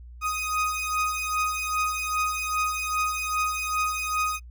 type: beating tone pair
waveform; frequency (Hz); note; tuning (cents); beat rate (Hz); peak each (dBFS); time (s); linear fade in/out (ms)
30% pulse; 1248 / 1250.5; D#6 / D#6; +5 / +8; 2.5; -26 / -25; 0.21-4.4; 50
effects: noise-tail reverb RT60 0.1 s tail -26 dB re dry + added 60 Hz sine -41 dBFS peak until 4.5 s